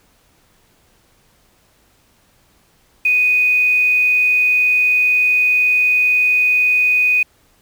sine tone with quantisation, 2489 Hz, D#7, in tune, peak -11 dBFS, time 3.05-7.23 s, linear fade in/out 5 ms, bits 6, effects pink hiss -56 dBFS RMS until 7.61 s

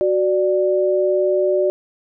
sine tone pair together, 371.5 / 589.7 Hz, F#4 / D5, +7 / +7 cents, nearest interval minor sixth, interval 800 cents, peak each -17 dBFS, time 0.01-1.7 s, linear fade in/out 0 ms, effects none

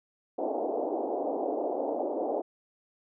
white band-pass noise, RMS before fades -31 dBFS, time 0.38-2.42 s, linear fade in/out 10 ms, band 270 to 760 Hz, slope 48 dB/octave, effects none

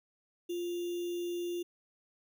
sine tone with sample-and-hold, 349.2 Hz, F4, in tune, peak -33 dBFS, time 0.49-1.63 s, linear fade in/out 10 ms, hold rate 3150 Hz, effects none

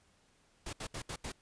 pink noise bursts at uneven times, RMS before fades -41 dBFS, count 5, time 0.66-0.73 / 0.8-0.87 / 0.94-1.02 / 1.09-1.16 / 1.24-1.32 s, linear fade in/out 5 ms, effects pink hiss -69 dBFS RMS until 1.41 s + resampled to 22050 Hz

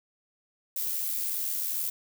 violet noise with amplitude modulation, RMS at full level -29 dBFS, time 0.76-1.9 s, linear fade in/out 5 ms, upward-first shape sine, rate 82.6 Hz, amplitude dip 40%, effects none

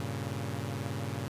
sawtooth chord, G diminished, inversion none, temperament equal, 98 / 116.54 / 138.59 Hz, G2 / Bb2 / Db3, 0 / 0 / 0 cents, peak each -34 dBFS, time 0-1.28 s, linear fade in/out 0 ms, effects resampled to 32000 Hz

